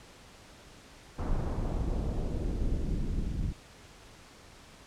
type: noise with low-pass filter sweep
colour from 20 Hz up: brown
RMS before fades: -31 dBFS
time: 1.18-3.53 s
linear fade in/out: 10 ms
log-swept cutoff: 1300 to 210 Hz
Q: 1.1
effects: pink hiss -53 dBFS RMS until 4.86 s + low-pass 8000 Hz 12 dB/octave